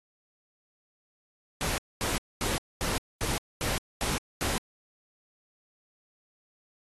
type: noise bursts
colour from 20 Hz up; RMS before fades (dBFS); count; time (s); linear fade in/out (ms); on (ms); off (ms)
pink; -30; 8; 1.61-4.58; 0; 170; 230
effects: AAC 32 kbps